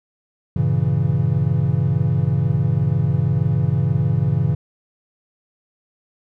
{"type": "chord", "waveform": "triangle", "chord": "G diminished seventh", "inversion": "none", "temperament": "equal", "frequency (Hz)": [98, 116.54, 138.59, 164.81], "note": ["G2", "Bb2", "Db3", "Fb3"], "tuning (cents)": [0, 0, 0, 0], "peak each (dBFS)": [-21, -20, -17, -20], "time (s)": [0.56, 4.55], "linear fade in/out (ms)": 5, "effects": []}